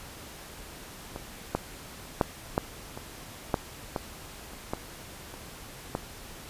clicks, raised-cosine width 1 ms, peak -22 / -11 / -7 / -9 / -23 / -9 / -14 / -29 / -15 / -28 / -14 dBFS, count 11, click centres 1.161 / 1.55 / 2.212 / 2.579 / 2.975 / 3.542 / 3.962 / 4.534 / 4.735 / 5.34 / 5.951 s, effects pink hiss -45 dBFS RMS until 6.49 s + resampled to 32000 Hz

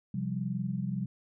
sine chord, C suspended fourth, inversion none, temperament equal, 130.81 / 174.61 / 196 Hz, C3 / F3 / G3, 0 / 0 / 0 cents, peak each -35 / -35 / -34 dBFS, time 0.14-1.06 s, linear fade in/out 5 ms, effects none

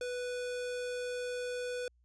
square tone, 493.9 Hz, B4, in tune, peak -36 dBFS, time 0.01-1.88 s, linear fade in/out 2 ms, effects added 60 Hz sine -65 dBFS peak until 2.04 s + resampled to 22050 Hz

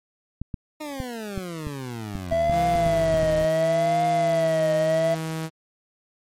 clicks, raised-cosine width 5 ms, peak -17 dBFS, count 12, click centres 0.416 / 0.542 / 1.002 / 1.377 / 1.669 / 2.154 / 2.325 / 2.497 / 2.758 / 2.865 / 3.141 / 3.232 s
20% pulse exponential sweep, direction down, 311.4 to 32.89 Hz, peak -26 dBFS, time 0.8-3.45 s, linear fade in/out 10 ms
triangle tone with vibrato, 659.3 Hz, E5, in tune, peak -17 dBFS, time 2.31-5.15 s, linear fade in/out 10 ms, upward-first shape triangle, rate 0.72 Hz, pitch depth 110 cents each way
sawtooth tone with pitch glide, 165.6 to 160.33 Hz, E3 to E3, +8 to -48 cents, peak -23 dBFS, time 2.5-5.5 s, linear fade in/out 50 ms, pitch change -56 cents, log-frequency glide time 2.79-2.88 s
effects MP3 64 kbps

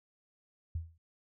sine tone with exponential decay, 82.41 Hz, E2, in tune, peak -30 dBFS, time 0.75-0.98 s, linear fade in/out 5 ms, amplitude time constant 50 ms, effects none

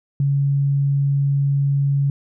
sine tone, 140 Hz, C#3, 18 cents sharp, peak -15 dBFS, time 0.2-2.1 s, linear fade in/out 2 ms, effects none

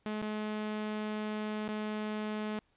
sawtooth tone with dropouts, 213.2 Hz, G#3, 46 cents sharp, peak -30 dBFS, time 0.06-2.59 s, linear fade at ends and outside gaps 0 ms, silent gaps 0.217-0.225 / 1.68-1.689 s, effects pink hiss -73 dBFS RMS until 2.76 s + resampled to 8000 Hz

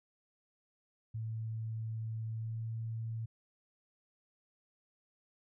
sine tone with pitch glide, 111.5 to 112.99 Hz, A2 to A2, +23 to +46 cents, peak -36 dBFS, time 1.14-3.26 s, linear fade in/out 10 ms, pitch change +23 cents, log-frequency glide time 2.3-2.65 s, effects none

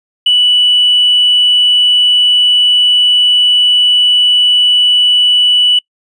sine tone with hard clipping, 2960 Hz, F#7, in tune, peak -6 dBFS, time 0.26-5.79 s, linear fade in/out 5 ms, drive 1 dB, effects noise-tail reverb RT60 0.1 s tail -26 dB re dry + resampled to 22050 Hz

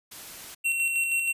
white noise, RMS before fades -42 dBFS, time 0.11-0.55 s, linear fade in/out 10 ms
square tone with tremolo, 2725 Hz, F7, 43 cents flat, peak -23 dBFS, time 0.64-1.33 s, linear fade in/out 20 ms, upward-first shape square, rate 6.3 Hz, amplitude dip 35%
effects resampled to 32000 Hz

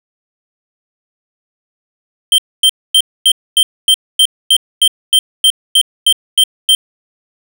square tone bursts, 3137 Hz, G7, 1 cent sharp, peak -6 dBFS, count 15, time 2.32-6.75 s, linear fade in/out 2 ms, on 62 ms, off 250 ms, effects 8-bit

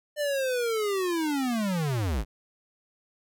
square linear sweep, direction down, 601 to 43.65 Hz, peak -26 dBFS, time 0.16-2.25 s, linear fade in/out 50 ms, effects none

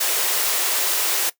white high-pass noise, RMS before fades -21 dBFS, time 0-1.3 s, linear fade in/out 10 ms, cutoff 330 Hz, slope 96 dB/octave, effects noise-tail reverb RT60 0.1 s tail -18 dB re dry

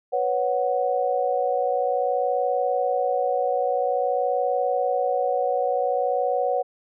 sine chord, B suspended second, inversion none, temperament equal, 493.9 / 554.4 / 740 Hz, B4 / C#5 / F#5, 0 / 0 / 0 cents, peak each -25 / -25 / -24 dBFS, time 0.12-6.63 s, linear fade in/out 20 ms, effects none

